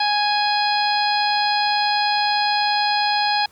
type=harmonic tone; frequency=830.6 Hz; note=G#5; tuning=in tune; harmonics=1 / 2 / 3 / 4 / 5 / 6; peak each=-19 / -26 / -28 / -29 / -25 / -27 dBFS; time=0-3.46 s; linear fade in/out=5 ms; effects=pink hiss -54 dBFS RMS until 3.51 s + Opus 48 kbps